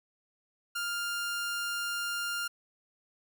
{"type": "tone", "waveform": "sawtooth", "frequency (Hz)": 1400, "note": "F6", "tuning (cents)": 4, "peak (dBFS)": -28, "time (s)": [0.75, 2.48], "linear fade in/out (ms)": 10, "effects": []}